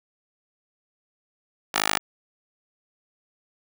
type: tone with high-pass filter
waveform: 10% pulse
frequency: 51.91 Hz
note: G#1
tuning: in tune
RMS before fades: -24 dBFS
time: 1.74-1.99 s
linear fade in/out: 5 ms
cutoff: 1000 Hz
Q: 0.67
effects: none